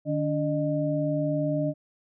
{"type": "tone cluster", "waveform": "sine", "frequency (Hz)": [151.3, 288.6, 611], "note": ["D#3", "D4", "D#5"], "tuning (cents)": [-48, -30, -32], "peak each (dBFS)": -28, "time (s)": [0.05, 1.74], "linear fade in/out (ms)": 50, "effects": []}